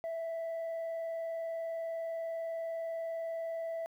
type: tone with vibrato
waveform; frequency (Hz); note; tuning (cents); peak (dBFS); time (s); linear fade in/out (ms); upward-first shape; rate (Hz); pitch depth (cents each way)
sine; 659.3; E5; 0; -32; 0.04-3.86; 0; square; 20; 13
effects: tanh soft clip ceiling -34 dBFS + 11-bit